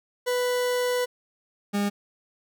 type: tone pair in turn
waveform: 40% pulse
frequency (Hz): 494.7 / 203.1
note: B4 / G#3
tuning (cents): +3 / -38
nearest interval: octave + minor third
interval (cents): 1541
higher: first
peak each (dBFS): -22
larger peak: neither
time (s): 0.26-1.06 / 1.73-1.9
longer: first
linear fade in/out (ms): 20
effects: none